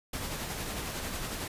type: noise with tremolo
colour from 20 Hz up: pink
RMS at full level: -35 dBFS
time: 0.13-1.48 s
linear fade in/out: 5 ms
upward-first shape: sine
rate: 11 Hz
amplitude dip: 30%
effects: resampled to 32000 Hz